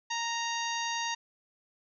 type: harmonic tone with a mistuned harmonic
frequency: 930 Hz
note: A#5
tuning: 4 cents flat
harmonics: 1 / 2 / 3 / 4 / 5 / 6 / 7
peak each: -34 / -37 / -39 / -40 / -41 / -42 / -42 dBFS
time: 0.1-1.15 s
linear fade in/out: 10 ms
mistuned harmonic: 6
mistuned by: +58 cents
effects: none